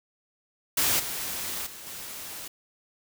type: noise with level steps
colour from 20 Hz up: white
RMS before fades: -24 / -33 / -43 / -39 dBFS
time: 0.77-2.48 s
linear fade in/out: 5 ms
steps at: 0.99 / 1.66 / 1.86 s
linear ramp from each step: 10 ms
effects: none